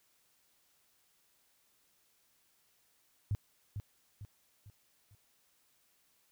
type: tone with echo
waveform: sine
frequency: 102.6 Hz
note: G#2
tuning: 21 cents flat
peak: -29 dBFS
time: 3.31-3.35 s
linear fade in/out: 0 ms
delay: 450 ms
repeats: 4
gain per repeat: -7 dB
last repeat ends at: 5.15 s
effects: white hiss -72 dBFS RMS until 6.31 s